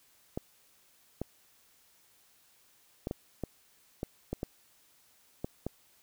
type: clicks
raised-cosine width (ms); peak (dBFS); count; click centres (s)
2; -20; 10; 0.375 / 1.216 / 3.071 / 3.111 / 3.437 / 4.031 / 4.33 / 4.431 / 5.445 / 5.666
effects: white hiss -65 dBFS RMS until 6.02 s